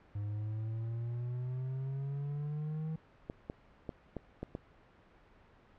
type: exponential sweep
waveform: triangle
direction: up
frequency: 101.8 to 160 Hz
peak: -33 dBFS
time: 0.15-2.96 s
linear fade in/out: 5 ms
type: clicks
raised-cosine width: 2 ms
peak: -25 dBFS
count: 6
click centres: 3.299 / 3.499 / 3.892 / 4.167 / 4.43 / 4.551 s
effects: pink hiss -62 dBFS RMS until 5.78 s + low-pass 2000 Hz 12 dB/octave